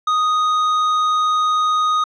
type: tone with tanh clipping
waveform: sine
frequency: 1244.5 Hz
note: D#6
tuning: in tune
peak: -16 dBFS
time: 0.07-2.04 s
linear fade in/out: 5 ms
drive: 10 dB
effects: low-pass 6000 Hz 12 dB/octave